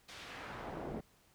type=noise with band-pass filter sweep; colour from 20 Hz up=brown; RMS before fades=-45 dBFS; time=0.08-1.01 s; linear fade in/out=10 ms; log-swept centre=4600 to 360 Hz; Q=0.93; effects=pink hiss -68 dBFS RMS until 1.34 s